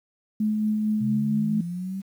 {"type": "tone with tremolo", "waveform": "sine", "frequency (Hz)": 214, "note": "A3", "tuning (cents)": -48, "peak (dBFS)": -20, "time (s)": [0.4, 1.61], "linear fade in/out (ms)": 5, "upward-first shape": "sine", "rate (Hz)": 4.4, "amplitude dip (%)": 25}
{"type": "linear sweep", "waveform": "sine", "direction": "up", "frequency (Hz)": [127.9, 196], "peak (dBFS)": -28, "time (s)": [1, 2.02], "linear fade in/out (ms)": 20}
{"effects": ["9-bit"]}